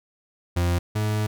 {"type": "tone pair in turn", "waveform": "40% pulse", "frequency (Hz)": [87.31, 106.59], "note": ["F2", "G#2"], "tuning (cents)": [0, 45], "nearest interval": "minor third", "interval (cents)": 345, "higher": "second", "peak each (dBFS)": [-19, -21], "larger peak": "first", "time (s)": [[0.56, 0.79], [0.95, 1.27]], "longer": "second", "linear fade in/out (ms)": 10, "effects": []}